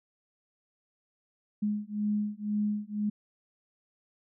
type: beating tone pair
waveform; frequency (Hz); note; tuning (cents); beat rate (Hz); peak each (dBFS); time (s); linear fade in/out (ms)
sine; 208 / 210; G#3 / G#3; +3 / +19; 2; -31; 1.62-3.1; 10
effects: none